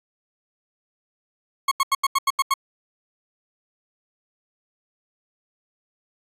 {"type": "tone bursts", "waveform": "40% pulse", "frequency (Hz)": 1092, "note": "C#6", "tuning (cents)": -26, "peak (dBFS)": -16, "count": 8, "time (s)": [1.68, 2.54], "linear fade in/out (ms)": 5, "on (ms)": 34, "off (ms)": 84, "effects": ["resampled to 32000 Hz"]}